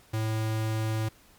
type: tone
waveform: square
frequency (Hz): 110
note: A2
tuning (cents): 0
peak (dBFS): -27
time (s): 0.13-1.09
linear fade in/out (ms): 10
effects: pink hiss -58 dBFS RMS until 1.38 s + MP3 96 kbps